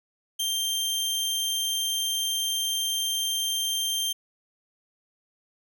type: tone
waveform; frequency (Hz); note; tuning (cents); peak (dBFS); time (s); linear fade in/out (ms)
sawtooth; 3162; G7; +14; -22; 0.39-4.13; 10
effects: none